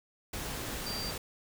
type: tone in noise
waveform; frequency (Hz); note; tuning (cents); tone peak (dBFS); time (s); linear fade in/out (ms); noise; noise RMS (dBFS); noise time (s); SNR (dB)
sine; 4699; D8; 0; -37; 0.86-1.11; 5; pink; -38; 0.33-1.18; -2
effects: none